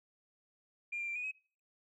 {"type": "tone with pitch steps", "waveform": "sine", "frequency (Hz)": [2400, 2379, 2360, 2465, 2544], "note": ["D7", "D7", "D7", "D#7", "D#7"], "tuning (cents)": [37, 22, 8, -17, 38], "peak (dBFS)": -35, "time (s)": [0.92, 1.315], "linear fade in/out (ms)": 10, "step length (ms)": 79, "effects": ["noise-tail reverb RT60 0.4 s tail -23 dB re dry", "tanh soft clip ceiling -31 dBFS"]}